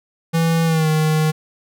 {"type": "tone with pitch glide", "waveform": "square", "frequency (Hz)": [164.81, 155.83], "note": ["E3", "D#3"], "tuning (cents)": [0, 3], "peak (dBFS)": -15, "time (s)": [0.33, 1.32], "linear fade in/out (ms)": 20, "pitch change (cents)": -97, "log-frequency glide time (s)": [0.65, 0.88], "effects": []}